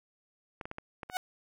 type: clicks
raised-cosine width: 0.5 ms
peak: -24 dBFS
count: 6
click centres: 0.612 / 0.655 / 0.714 / 0.784 / 1.032 / 1.099 s
type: tone with exponential growth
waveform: sawtooth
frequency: 740 Hz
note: F#5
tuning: in tune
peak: -23 dBFS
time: 1.09-1.17 s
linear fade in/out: 1 ms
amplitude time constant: 17 ms
effects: none